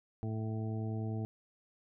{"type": "harmonic tone", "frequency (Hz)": 110, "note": "A2", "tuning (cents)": 0, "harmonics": [1, 2, 3, 4, 6, 7], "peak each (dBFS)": [-35, -41, -45, -47, -51, -52], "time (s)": [0.23, 1.25], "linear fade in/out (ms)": 0, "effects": []}